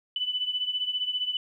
sine beating tone pair, 2988 / 3003 Hz, F#7 / F#7, +16 / +25 cents, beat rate 15 Hz, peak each -28 / -32 dBFS, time 0.16-1.37 s, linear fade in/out 2 ms, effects 11-bit

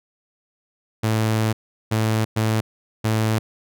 sawtooth tone bursts at uneven times, 110 Hz, A2, in tune, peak -14 dBFS, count 4, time 1.03-1.53 / 1.91-2.25 / 2.36-2.61 / 3.04-3.39 s, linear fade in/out 10 ms, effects none

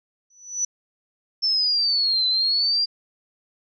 sine tone with exponential growth, 5950 Hz, F#8, 9 cents sharp, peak -18 dBFS, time 0.3-0.65 s, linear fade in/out 5 ms, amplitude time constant 75 ms
sine exponential two-way sweep, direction down then up, 5360 to 4019 to 4821 Hz, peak -18 dBFS, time 1.42-2.86 s, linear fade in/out 20 ms, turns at 2.27 s
effects none

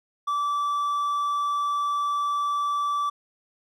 triangle tone, 1160 Hz, D6, 22 cents flat, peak -21 dBFS, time 0.27-3.1 s, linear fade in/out 10 ms, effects none

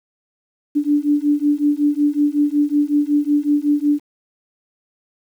sine beating tone pair, 290 / 295.4 Hz, D4 / D4, -22 / +10 cents, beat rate 5.4 Hz, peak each -17 dBFS, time 0.75-4 s, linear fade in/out 20 ms, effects 8-bit

